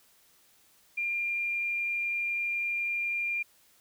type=tone; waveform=sine; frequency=2396 Hz; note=D7; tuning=34 cents sharp; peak=-28 dBFS; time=0.97-3.43 s; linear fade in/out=10 ms; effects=white hiss -63 dBFS RMS until 3.8 s